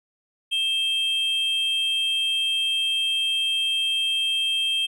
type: tone pair together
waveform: triangle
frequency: 2637 / 3192 Hz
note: E7 / G7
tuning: 0 / +31 cents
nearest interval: minor third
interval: 331 cents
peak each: -28 / -20 dBFS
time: 0.51-4.87 s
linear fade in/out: 20 ms
effects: none